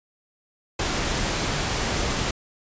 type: noise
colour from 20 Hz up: pink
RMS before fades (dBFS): -25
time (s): 0.79-2.31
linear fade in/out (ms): 5
effects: resampled to 16000 Hz